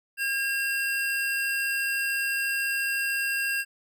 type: tone pair together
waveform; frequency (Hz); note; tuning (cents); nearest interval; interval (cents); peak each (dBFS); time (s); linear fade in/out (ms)
square; 1619 / 2723; G#6 / F7; -45 / -44; major sixth; 901; -28 / -30; 0.17-3.65; 50
effects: none